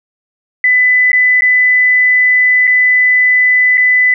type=tone with dropouts; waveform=sine; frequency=2000 Hz; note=B6; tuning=21 cents sharp; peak=-6 dBFS; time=0.64-4.14 s; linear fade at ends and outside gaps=2 ms; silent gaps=1.118-1.13 / 1.409-1.42 / 2.671-2.675 / 3.773-3.778 s; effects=none